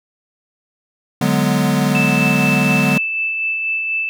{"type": "chord", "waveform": "square", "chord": "G# half-diminished seventh", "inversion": "second", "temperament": "equal", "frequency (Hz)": [146.83, 185, 207.7, 246.9], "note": ["D3", "F#3", "G#3", "B3"], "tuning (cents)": [0, 0, 0, 0], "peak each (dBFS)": -20, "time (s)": [1.21, 2.98], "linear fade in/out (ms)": 5}
{"type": "tone with tremolo", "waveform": "sine", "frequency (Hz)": 2637, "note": "E7", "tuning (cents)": 0, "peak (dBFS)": -16, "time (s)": [1.95, 4.09], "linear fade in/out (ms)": 0, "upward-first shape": "sine", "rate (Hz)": 4.1, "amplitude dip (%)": 30}
{"effects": []}